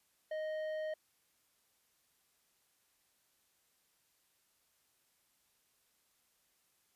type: tone with tanh clipping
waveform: sine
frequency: 622.3 Hz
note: D#5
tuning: in tune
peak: -38 dBFS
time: 0.31-0.94 s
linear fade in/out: 5 ms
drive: 9 dB
effects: white hiss -75 dBFS RMS until 6.95 s + resampled to 32000 Hz